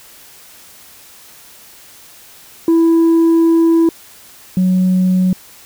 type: tone pair in turn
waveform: sine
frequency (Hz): 330.5 / 184.63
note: E4 / F#3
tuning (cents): +5 / -3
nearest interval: minor seventh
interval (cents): 1008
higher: first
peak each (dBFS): -5 / -8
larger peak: first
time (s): 2.68-3.89 / 4.57-5.33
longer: first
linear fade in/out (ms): 2
effects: tanh soft clip ceiling -7 dBFS + white hiss -41 dBFS RMS until 5.65 s